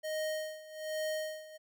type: tone with tremolo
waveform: square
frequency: 622.3 Hz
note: D#5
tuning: in tune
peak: -33 dBFS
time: 0.03-1.58 s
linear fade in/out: 20 ms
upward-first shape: sine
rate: 1.2 Hz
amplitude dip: 85%
effects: none